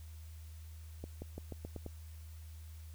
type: accelerating click train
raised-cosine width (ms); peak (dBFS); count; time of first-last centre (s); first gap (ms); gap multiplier
2; -30; 7; 1.04-1.863; 180; 0.89
effects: added 79 Hz sine -47 dBFS peak until 2.94 s + white hiss -63 dBFS RMS until 2.94 s